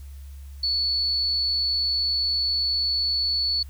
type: tone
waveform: sine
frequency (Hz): 4435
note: C#8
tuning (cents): 0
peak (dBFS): -21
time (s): 0.63-3.63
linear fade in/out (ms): 5
effects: added 69 Hz sine -37 dBFS peak until 3.69 s + white hiss -57 dBFS RMS until 3.69 s